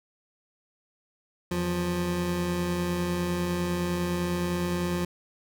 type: tone pair together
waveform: 25% pulse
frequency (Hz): 83.16 / 176.2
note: E2 / F3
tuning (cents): +16 / +16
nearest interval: octave + minor second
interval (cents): 1300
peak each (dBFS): -31 / -23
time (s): 1.51-5.05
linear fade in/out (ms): 5
effects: none